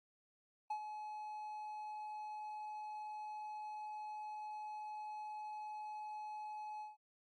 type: tone with ADSR envelope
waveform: triangle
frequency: 850 Hz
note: G#5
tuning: 40 cents sharp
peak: -34 dBFS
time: 0.7-6.97 s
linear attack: 7 ms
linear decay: 79 ms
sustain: -8 dB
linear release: 160 ms
effects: AAC 32 kbps